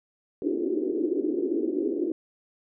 white band-pass noise, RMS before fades -27 dBFS, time 0.42-2.12 s, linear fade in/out 2 ms, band 290 to 390 Hz, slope 48 dB/octave, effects none

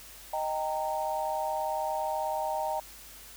sine chord, Eb major, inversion none, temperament equal with one note detuned, 622.3 / 784 / 922.2 Hz, Eb5 / G5 / Bb5, 0 / 0 / -19 cents, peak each -33 dBFS, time 0.33-2.8 s, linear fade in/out 5 ms, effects added 50 Hz sine -56 dBFS peak until 3.36 s + white hiss -49 dBFS RMS until 3.36 s

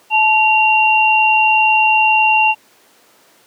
sine tone pair together, 869 / 2759 Hz, A5 / F7, -22 / -22 cents, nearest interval octave + minor sixth, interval 2000 cents, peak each -12 dBFS, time 0.1-2.55 s, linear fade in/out 50 ms, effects pink hiss -50 dBFS RMS until 3.46 s + high-pass 300 Hz 12 dB/octave

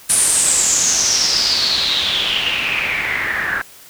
white noise with low-pass filter sweep, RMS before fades -17 dBFS, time 0.09-3.62 s, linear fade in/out 10 ms, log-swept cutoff 9800 to 1600 Hz, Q 7.5, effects white hiss -42 dBFS RMS until 3.89 s

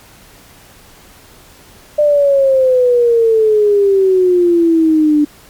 sine exponential sweep, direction down, 600 to 293.7 Hz, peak -7 dBFS, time 1.98-5.25 s, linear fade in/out 10 ms, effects pink hiss -42 dBFS RMS until 5.49 s + MP3 96 kbps

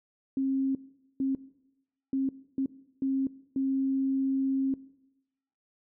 sine tone bursts at uneven times, 268.4 Hz, C4, 44 cents sharp, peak -25 dBFS, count 6, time 0.37-0.75 / 1.2-1.35 / 2.13-2.29 / 2.58-2.66 / 3.02-3.27 / 3.56-4.74 s, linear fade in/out 2 ms, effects noise-tail reverb RT60 0.9 s tail -19 dB re dry

